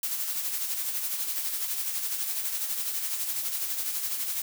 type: noise with tremolo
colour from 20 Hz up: blue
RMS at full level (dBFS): -29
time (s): 0.03-4.42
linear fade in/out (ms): 2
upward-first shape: sine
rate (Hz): 12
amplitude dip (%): 45
effects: none